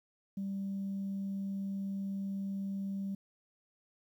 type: tone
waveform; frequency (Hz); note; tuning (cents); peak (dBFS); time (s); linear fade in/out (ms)
sine; 196; G3; 0; -33; 0.37-3.15; 5
effects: tanh soft clip ceiling -31 dBFS + 11-bit